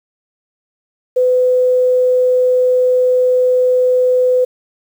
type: tone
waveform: sine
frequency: 504 Hz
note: B4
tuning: 35 cents sharp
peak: -9 dBFS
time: 1.16-4.45 s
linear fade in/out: 10 ms
effects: 7-bit